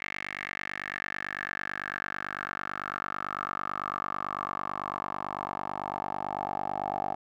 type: tone with band-pass filter sweep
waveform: 10% pulse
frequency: 49 Hz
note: G1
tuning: in tune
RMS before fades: -35 dBFS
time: 0-7.15 s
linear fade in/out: 10 ms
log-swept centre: 2100 to 780 Hz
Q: 5.4
effects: none